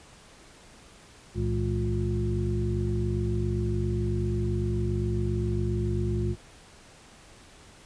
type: tone cluster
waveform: sine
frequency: 64.5 / 112 / 162.3 / 209.3 / 354.9 Hz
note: C2 / A2 / E3 / G#3 / F4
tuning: -24 / +31 / -27 / +14 / +28 cents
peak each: -30 / -28 / -37 / -34 / -32 dBFS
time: 1.34-6.36 s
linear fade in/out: 50 ms
effects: pink hiss -52 dBFS RMS until 7.85 s + resampled to 22050 Hz